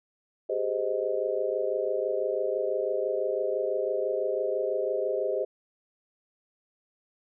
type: chord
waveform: sine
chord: Ab major seventh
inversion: third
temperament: just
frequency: 389.3 / 415.3 / 519.1 / 623 Hz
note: G4 / Ab4 / C5 / Eb5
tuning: -12 / 0 / -14 / +2 cents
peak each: -32 / -32 / -30 / -31 dBFS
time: 0.49-5.45 s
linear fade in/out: 10 ms
effects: none